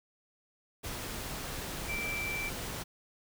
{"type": "tone in noise", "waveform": "sine", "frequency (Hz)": 2338, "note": "D7", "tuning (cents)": -8, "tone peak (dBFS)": -34, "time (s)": [1.88, 2.5], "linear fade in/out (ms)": 20, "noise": "pink", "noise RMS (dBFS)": -39, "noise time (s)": [0.83, 2.84], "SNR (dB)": 2, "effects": []}